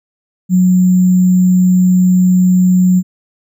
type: tone with sample-and-hold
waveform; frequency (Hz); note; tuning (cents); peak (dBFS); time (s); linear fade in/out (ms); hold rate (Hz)
sine; 182.5; F#3; -24; -6; 0.49-3.03; 50; 7350
effects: none